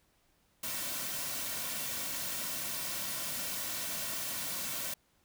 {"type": "noise with comb filter", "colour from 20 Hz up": "white", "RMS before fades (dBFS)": -37, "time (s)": [0.63, 4.94], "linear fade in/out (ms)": 5, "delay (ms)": 2.4, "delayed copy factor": -0.5, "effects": ["pink hiss -71 dBFS RMS until 5.24 s"]}